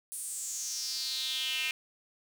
square tone with high-pass filter sweep, 141.4 Hz, C#3, 35 cents sharp, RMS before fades -35 dBFS, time 0.12-1.71 s, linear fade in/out 0 ms, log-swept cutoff 9800 to 2500 Hz, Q 5.1, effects none

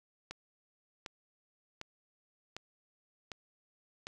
click train, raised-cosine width 0.2 ms, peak -24 dBFS, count 6, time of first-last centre 0.31-4.069 s, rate 1.33 Hz, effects none

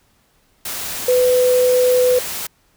sine tone in noise, 501 Hz, B4, 25 cents sharp, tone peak -11 dBFS, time 1.08-2.19 s, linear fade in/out 5 ms, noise white, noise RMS -26 dBFS, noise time 0.65-2.47 s, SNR +12 dB, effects pink hiss -59 dBFS RMS until 2.76 s

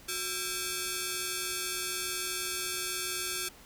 5% pulse ring-modulated tone, 981 Hz, B5, 12 cents flat, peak -17 dBFS, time 0.08-3.49 s, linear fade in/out 10 ms, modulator 615 Hz, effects pink hiss -54 dBFS RMS until 3.65 s

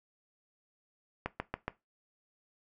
click train, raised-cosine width 0.5 ms, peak -18 dBFS, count 4, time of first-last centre 1.26-1.68 s, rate 7.14 Hz, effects noise-tail reverb RT60 0.2 s tail -17 dB re dry

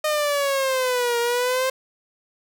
sawtooth exponential two-way sweep, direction down then up, 616 to 469.9 to 527 Hz, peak -16 dBFS, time 0.04-1.7 s, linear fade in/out 5 ms, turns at 1.19 s, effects none

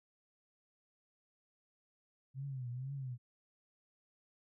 sine tone with vibrato, 130 Hz, C3, 11 cents flat, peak -39 dBFS, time 2.34-3.18 s, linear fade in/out 50 ms, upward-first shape triangle, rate 2.1 Hz, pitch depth 150 cents each way, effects none

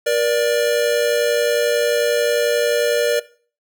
square tone pair together, 476.7 / 587.9 Hz, A#4 / D5, +39 / +2 cents, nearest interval major third, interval 363 cents, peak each -19 dBFS, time 0.06-3.2 s, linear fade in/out 10 ms, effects noise-tail reverb RT60 0.4 s tail -18 dB re dry

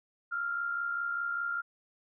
sine tone pair together, 1335 / 1400 Hz, E6 / F6, +22 / +4 cents, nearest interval minor second, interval 82 cents, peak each -40 / -31 dBFS, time 0.31-1.62 s, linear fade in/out 20 ms, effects none

